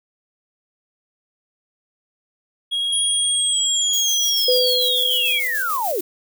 triangle tone with vibrato, 3292 Hz, G#7, 16 cents flat, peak -18 dBFS, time 2.71-5.4 s, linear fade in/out 20 ms, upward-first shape triangle, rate 17 Hz, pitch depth 13 cents each way
sine linear sweep, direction down, 9956 to 314.5 Hz, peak -20 dBFS, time 2.92-6.01 s, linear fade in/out 10 ms
violet noise with tremolo, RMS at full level -27 dBFS, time 3.93-6.01 s, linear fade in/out 5 ms, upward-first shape square, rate 6.8 Hz, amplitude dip 40%
sine tone with exponential decay, 501 Hz, B4, 25 cents sharp, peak -14 dBFS, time 4.48-5.96 s, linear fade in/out 5 ms, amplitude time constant 320 ms
effects none

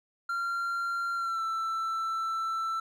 triangle tone with pitch glide, 1380 to 1331.5 Hz, F6 to E6, -21 to +17 cents, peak -27 dBFS, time 0.29-2.8 s, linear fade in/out 5 ms, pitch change -62 cents, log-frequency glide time 1.15-1.43 s, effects none

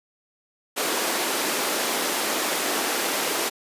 pink high-pass noise, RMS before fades -25 dBFS, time 0.76-3.5 s, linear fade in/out 20 ms, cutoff 280 Hz, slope 24 dB/octave, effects resampled to 32000 Hz

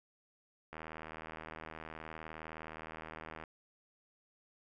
click train, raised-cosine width 0.5 ms, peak -30 dBFS, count 216, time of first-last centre 0.73-3.438 s, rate 79.4 Hz, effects none

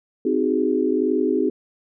sine chord, Ab dominant seventh, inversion first, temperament just, 259.6 / 311.5 / 373.8 / 415.3 Hz, C4 / Eb4 / Gb4 / Ab4, -13 / +2 / +18 / 0 cents, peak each -23 dBFS, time 0.25-1.5 s, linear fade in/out 5 ms, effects none

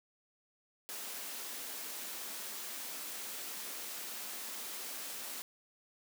white high-pass noise, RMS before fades -43 dBFS, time 0.89-5.42 s, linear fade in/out 0 ms, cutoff 190 Hz, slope 48 dB/octave, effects none

